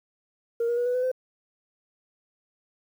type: tone with pitch steps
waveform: sine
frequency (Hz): 466.2 / 475.2 / 484.3 / 493.6 / 503.1 / 512.8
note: A#4 / A#4 / B4 / B4 / B4 / C5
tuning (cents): 0 / +33 / -34 / -1 / +32 / -35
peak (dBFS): -21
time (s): 0.6-1.116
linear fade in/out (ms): 5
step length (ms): 86
effects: tanh soft clip ceiling -20 dBFS + 9-bit